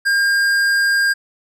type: tone with tanh clipping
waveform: sine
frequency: 1608 Hz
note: G6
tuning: 44 cents sharp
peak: -15 dBFS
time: 0.05-1.14 s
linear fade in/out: 20 ms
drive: 14 dB
effects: none